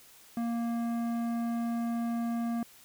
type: tone with tanh clipping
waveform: sine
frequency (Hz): 233.4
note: A#3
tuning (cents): +2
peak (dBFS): -31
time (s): 0.37-2.63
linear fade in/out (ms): 2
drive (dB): 13
effects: white hiss -56 dBFS RMS until 2.84 s